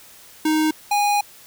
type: tone pair in turn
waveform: square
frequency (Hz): 311.1 / 821.7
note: D#4 / G#5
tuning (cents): 0 / -19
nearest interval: octave + perfect fourth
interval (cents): 1681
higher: second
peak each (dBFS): -17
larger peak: neither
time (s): 0.45-0.71 / 0.91-1.21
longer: second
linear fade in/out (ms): 5
effects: white hiss -46 dBFS RMS until 1.46 s